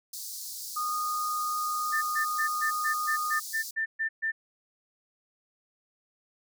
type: high-pass noise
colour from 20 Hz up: pink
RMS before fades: -39 dBFS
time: 0.13-3.71 s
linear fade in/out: 5 ms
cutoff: 4400 Hz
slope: 48 dB/octave
type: tone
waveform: sine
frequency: 1230 Hz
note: D#6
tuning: 20 cents flat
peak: -28 dBFS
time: 0.76-3.4 s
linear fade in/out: 10 ms
type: tone bursts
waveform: sine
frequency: 1786 Hz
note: A6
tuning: 25 cents sharp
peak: -26 dBFS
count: 11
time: 1.92-4.32 s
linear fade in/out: 20 ms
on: 100 ms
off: 130 ms
effects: none